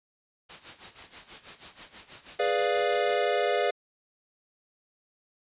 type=noise with tremolo; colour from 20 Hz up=white; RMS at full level=-41 dBFS; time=0.49-3.25 s; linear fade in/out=10 ms; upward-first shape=sine; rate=6.2 Hz; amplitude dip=80%
type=chord; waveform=square; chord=G# diminished seventh; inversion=none; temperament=equal; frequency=415.3 / 493.9 / 587.3 / 698.5 Hz; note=G#4 / B4 / D5 / F5; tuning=0 / 0 / 0 / 0 cents; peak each=-30 dBFS; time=2.39-3.71 s; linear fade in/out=10 ms
effects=resampled to 8000 Hz